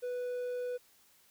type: tone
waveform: triangle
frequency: 493.9 Hz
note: B4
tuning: in tune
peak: -32 dBFS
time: 0.02-0.78 s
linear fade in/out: 20 ms
effects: white hiss -65 dBFS RMS until 1.3 s